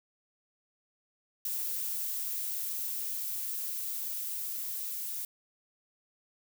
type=noise with level ramp; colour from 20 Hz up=violet; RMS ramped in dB=-34 to -37 dBFS; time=1.45-5.25 s; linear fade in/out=2 ms; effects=none